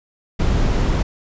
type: noise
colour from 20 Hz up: brown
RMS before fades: -17 dBFS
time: 0.39-1.03 s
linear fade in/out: 10 ms
effects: resampled to 16000 Hz